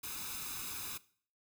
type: noise with comb filter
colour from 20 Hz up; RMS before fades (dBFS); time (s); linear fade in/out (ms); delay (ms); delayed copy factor
white; -42; 0.03-0.98; 10; 0.79; +0.7
effects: noise-tail reverb RT60 0.5 s tail -19 dB re dry